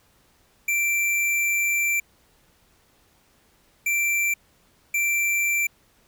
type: tone bursts at uneven times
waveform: square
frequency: 2349 Hz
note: D7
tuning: in tune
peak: -21 dBFS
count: 3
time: 0.68-2 / 3.86-4.34 / 4.94-5.67 s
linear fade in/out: 5 ms
effects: pink hiss -61 dBFS RMS until 6.07 s